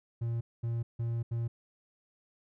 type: tone bursts at uneven times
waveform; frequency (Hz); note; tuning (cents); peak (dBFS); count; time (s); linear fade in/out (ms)
triangle; 116.54; A#2; 0; -28; 4; 0.21-0.41 / 0.63-0.83 / 0.99-1.23 / 1.31-1.48; 10
effects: none